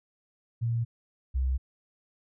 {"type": "tone pair in turn", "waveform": "sine", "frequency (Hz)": [116.54, 64.86], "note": ["A#2", "C2"], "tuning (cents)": [0, -15], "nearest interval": "minor seventh", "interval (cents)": 1015, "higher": "first", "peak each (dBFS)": [-25, -24], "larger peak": "second", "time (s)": [[0.61, 0.85], [1.34, 1.58]], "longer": "neither", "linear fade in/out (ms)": 20, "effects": []}